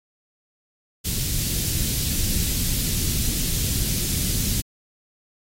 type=band-stop noise; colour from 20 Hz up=pink; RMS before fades=-24 dBFS; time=1.04-4.62 s; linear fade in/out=20 ms; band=200 to 4200 Hz; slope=12 dB/octave; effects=AAC 48 kbps